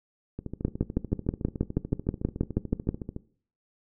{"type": "two click trains", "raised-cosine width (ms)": 3, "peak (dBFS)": [-21, -11], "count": [39, 15], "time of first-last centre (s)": [[0.39, 3.164], [0.65, 2.89]], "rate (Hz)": [13.7, 6.25], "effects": ["noise-tail reverb RT60 0.5 s tail -19 dB re dry"]}